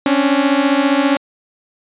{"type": "beating tone pair", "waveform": "sawtooth", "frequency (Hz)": [271.7, 286.7], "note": ["C#4", "D4"], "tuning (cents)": [-35, -42], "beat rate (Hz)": 15, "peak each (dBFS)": -11, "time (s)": [0.06, 1.17], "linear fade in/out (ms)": 2, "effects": ["resampled to 8000 Hz"]}